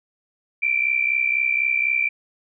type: tone pair together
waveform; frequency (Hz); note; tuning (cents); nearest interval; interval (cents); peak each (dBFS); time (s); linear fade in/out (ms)
sine; 2327 / 2391; D7 / D7; -17 / +30; unison; 47; -20 / -22; 0.62-2.09; 10
effects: none